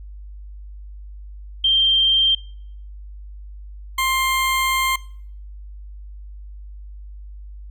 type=tone pair in turn; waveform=sine / 20% pulse; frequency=3161 / 1054.9 Hz; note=G7 / C6; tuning=+14 / +14 cents; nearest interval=octave + perfect fifth; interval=1900 cents; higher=first; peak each=-13 dBFS; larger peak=neither; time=1.64-2.35 / 3.98-4.96 s; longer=second; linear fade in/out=5 ms; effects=noise-tail reverb RT60 0.6 s tail -22 dB re dry + added 50 Hz sine -34 dBFS peak until 7.7 s